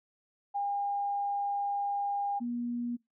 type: tone pair in turn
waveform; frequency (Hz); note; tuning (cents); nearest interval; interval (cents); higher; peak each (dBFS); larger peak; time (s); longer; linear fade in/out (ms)
sine; 807 / 239.9; G#5 / A#3; -50 / +50; octave + major sixth; 2100; first; -29 / -31; first; 0.54-2.4 / 2.4-2.97; first; 20
effects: noise-tail reverb RT60 0.2 s tail -23 dB re dry